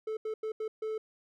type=tone bursts at uneven times; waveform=triangle; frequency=436.3 Hz; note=A4; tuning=15 cents flat; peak=-30 dBFS; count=5; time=0.07-0.17 / 0.25-0.34 / 0.43-0.52 / 0.6-0.68 / 0.82-0.98 s; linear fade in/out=5 ms; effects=none